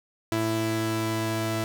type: tone pair together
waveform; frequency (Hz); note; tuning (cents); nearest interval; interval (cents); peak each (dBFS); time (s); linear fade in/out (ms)
sawtooth; 110.7 / 331.7; A2 / E4; +11 / +11; octave + perfect fifth; 1900; -25 / -23; 0.32-1.64; 0
effects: none